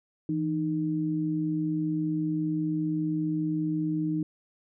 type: tone pair together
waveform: sine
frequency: 163.48 / 308.6 Hz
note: E3 / D#4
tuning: -14 / -14 cents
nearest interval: major seventh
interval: 1100 cents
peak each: -30 / -27 dBFS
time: 0.29-4.23 s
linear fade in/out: 2 ms
effects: none